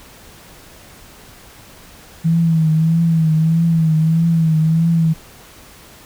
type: tone with vibrato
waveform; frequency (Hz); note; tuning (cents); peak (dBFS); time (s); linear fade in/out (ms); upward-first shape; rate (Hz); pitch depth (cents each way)
sine; 162; E3; -30; -11; 2.24-5.14; 20; triangle; 1.6; 65
effects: pink hiss -42 dBFS RMS until 6.05 s